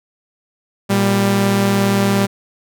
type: tone pair together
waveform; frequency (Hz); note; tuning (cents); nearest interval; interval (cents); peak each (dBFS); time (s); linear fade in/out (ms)
sawtooth; 117.26 / 197.2; A#2 / G3; +11 / +11; major sixth; 900; -15 / -10; 0.89-2.27; 20
effects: none